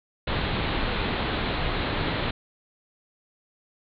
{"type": "low-pass noise", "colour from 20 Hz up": "pink", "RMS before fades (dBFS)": -27, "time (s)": [0.27, 2.31], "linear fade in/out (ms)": 5, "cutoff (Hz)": 4200, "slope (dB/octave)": 96, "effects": []}